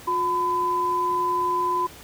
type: tone pair together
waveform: sine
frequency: 358 / 1008 Hz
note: F4 / B5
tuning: +43 / +35 cents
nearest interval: octave + tritone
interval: 1792 cents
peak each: -29 / -21 dBFS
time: 0.07-1.87 s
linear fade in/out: 10 ms
effects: pink hiss -44 dBFS RMS until 2.03 s + high-pass 60 Hz 12 dB/octave